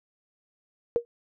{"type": "tone with exponential decay", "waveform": "sine", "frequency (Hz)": 472.4, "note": "A#4", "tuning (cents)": 23, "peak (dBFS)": -16, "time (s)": [0.96, 1.05], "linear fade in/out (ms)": 0, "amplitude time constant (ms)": 18, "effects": []}